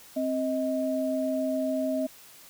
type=tone pair together; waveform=sine; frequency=263.1 / 630 Hz; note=C4 / D#5; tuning=+10 / +21 cents; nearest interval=octave + minor third; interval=1511 cents; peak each=-28 dBFS; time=0.16-2.07 s; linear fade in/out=10 ms; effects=white hiss -51 dBFS RMS until 2.49 s